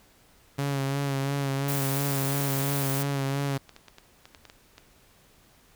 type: tone with vibrato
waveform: sawtooth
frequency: 138.59 Hz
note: C#3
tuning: in tune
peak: -22 dBFS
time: 0.58-3.58 s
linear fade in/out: 10 ms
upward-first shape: sine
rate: 2.9 Hz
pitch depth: 34 cents each way
type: noise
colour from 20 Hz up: blue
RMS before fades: -33 dBFS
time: 1.68-3.03 s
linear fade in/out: 5 ms
type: clicks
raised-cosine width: 0.2 ms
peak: -28 dBFS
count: 12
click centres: 3.291 / 3.542 / 3.576 / 3.693 / 3.764 / 3.883 / 3.984 / 4.255 / 4.348 / 4.453 / 4.499 / 4.781 s
effects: pink hiss -59 dBFS RMS until 5.75 s